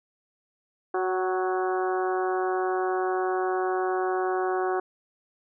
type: harmonic tone with a mistuned harmonic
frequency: 185 Hz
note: F#3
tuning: in tune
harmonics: 2 / 3 / 4 / 5 / 6 / 7 / 8 / 9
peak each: -26 / -38 / -29 / -41 / -34 / -40 / -37 / -44 dBFS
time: 0.94-4.8 s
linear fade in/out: 5 ms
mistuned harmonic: 4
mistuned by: +19 cents
effects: none